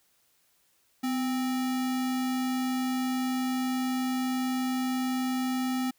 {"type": "tone with sample-and-hold", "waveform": "sine", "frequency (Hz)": 254.2, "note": "C4", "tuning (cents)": -50, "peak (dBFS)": -26, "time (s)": [1.03, 5.91], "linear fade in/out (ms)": 10, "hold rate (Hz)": 1050, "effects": ["white hiss -68 dBFS RMS until 5.98 s"]}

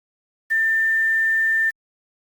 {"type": "tone with quantisation", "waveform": "sine", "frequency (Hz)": 1791, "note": "A6", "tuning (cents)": 30, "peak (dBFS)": -16, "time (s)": [0.5, 1.71], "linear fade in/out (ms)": 20, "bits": 7, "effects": ["Opus 48 kbps"]}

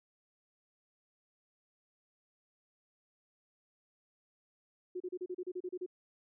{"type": "tone bursts", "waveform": "sine", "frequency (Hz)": 363.1, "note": "F#4", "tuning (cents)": -33, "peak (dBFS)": -36, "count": 11, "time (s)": [4.95, 5.863], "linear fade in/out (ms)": 10, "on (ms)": 53, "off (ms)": 33, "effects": []}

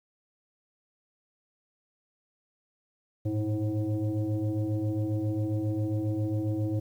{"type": "tone with frequency modulation", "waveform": "sine", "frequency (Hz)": 103.8, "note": "G#2", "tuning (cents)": 0, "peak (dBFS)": -26, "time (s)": [3.25, 6.8], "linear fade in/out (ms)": 10, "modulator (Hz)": 215, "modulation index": 1.4, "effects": ["10-bit"]}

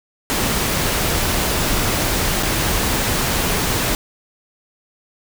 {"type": "noise with dropouts", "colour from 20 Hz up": "pink", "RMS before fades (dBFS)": -19, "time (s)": [0.3, 3.95], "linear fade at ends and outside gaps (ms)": 0, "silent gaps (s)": [2.427, 2.432], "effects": []}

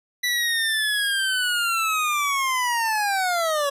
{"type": "linear sweep", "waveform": "25% pulse", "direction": "down", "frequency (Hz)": [1975.5, 554.4], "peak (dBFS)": -17, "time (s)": [0.23, 3.7], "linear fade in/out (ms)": 10, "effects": ["resampled to 32000 Hz"]}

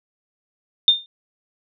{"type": "tone with exponential decay", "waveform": "sine", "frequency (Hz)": 3623, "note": "A7", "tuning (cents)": 50, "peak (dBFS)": -6, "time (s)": [0.88, 1.06], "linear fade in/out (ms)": 1, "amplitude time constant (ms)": 37, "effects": []}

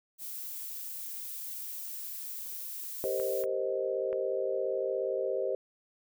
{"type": "noise", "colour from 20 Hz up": "violet", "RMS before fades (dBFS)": -40, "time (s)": [0.18, 3.46], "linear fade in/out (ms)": 50}
{"type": "chord", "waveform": "sine", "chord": "C minor seventh", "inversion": "second", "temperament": "equal", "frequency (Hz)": [392, 466.2, 523.3, 622.3], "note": ["G4", "Bb4", "C5", "Eb5"], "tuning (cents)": [0, 0, 0, 0], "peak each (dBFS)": [-34, -38, -32, -36], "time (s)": [3.04, 5.55], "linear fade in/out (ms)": 0}
{"type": "clicks", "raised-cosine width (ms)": 0.5, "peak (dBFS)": -30, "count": 3, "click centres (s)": [3.199, 3.438, 4.129]}
{"effects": []}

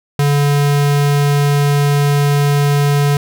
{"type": "tone", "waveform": "square", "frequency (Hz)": 143.7, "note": "D3", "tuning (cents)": -37, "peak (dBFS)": -11, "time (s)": [0.19, 3.17], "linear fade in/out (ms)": 2, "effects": []}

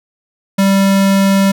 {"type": "tone", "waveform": "square", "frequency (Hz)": 195.5, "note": "G3", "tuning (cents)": -4, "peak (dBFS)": -9, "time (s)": [0.58, 1.52], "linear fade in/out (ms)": 10, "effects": []}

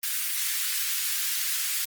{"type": "high-pass noise", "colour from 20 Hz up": "white", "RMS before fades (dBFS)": -28, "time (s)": [0.03, 1.85], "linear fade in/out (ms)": 5, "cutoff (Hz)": 1500, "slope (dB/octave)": 24, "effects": ["Opus 24 kbps"]}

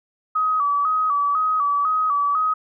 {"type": "tone with vibrato", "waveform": "sine", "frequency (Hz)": 1203, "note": "D6", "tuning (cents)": 41, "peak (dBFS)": -17, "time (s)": [0.35, 2.54], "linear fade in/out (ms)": 10, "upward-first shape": "square", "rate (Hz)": 2, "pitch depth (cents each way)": 82, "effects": []}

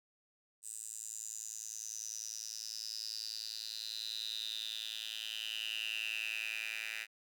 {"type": "tone with high-pass filter sweep", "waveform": "10% pulse", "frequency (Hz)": 110, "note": "A2", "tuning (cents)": 0, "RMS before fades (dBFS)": -42, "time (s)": [0.62, 7.07], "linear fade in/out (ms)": 50, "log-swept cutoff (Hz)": [8100, 2200], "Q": 8.5, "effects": []}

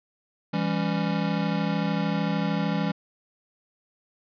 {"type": "chord", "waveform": "square", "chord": "C# diminished", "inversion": "first", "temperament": "just", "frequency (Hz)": [166.31, 199.57, 277.2], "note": ["E3", "G3", "C#4"], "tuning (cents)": [16, 31, 0], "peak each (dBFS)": [-28, -28, -32], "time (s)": [0.53, 2.92], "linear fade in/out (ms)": 10, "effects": ["resampled to 11025 Hz"]}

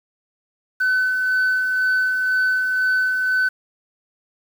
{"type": "tone with tremolo", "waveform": "sine", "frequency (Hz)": 1512, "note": "F#6", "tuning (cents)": 37, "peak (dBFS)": -13, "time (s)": [0.8, 3.49], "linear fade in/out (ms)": 10, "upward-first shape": "sine", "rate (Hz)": 2, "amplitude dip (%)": 40, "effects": ["tanh soft clip ceiling -14 dBFS", "7-bit"]}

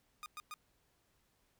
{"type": "tone bursts", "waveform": "sawtooth", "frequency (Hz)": 1226, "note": "D#6", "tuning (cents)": -26, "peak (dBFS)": -40, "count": 3, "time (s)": [0.23, 0.54], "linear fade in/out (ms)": 0, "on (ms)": 30, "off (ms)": 110, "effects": ["pink hiss -75 dBFS RMS until 1.59 s"]}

